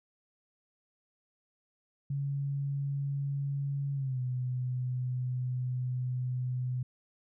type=tone with pitch glide; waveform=sine; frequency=140 to 126.18 Hz; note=C#3 to B2; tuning=+18 to +38 cents; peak=-30 dBFS; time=2.1-6.83 s; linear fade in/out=5 ms; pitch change=-180 cents; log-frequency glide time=3.94-4.2 s; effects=none